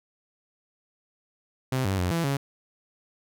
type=tone with pitch steps; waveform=sawtooth; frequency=130.2 / 96.7 / 89.8 / 167.2 / 138.8 Hz; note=C3 / G2 / F2 / E3 / C#3; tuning=-8 / -23 / +49 / +25 / +3 cents; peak=-20 dBFS; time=1.72-2.37 s; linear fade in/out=5 ms; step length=130 ms; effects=none